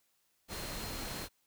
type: tone in noise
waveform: sine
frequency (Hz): 4186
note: C8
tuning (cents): 0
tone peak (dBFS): -49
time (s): 0.48-1.29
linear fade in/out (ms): 50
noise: pink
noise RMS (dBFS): -41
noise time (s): 0.48-1.29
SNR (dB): -11
effects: white hiss -75 dBFS RMS until 1.46 s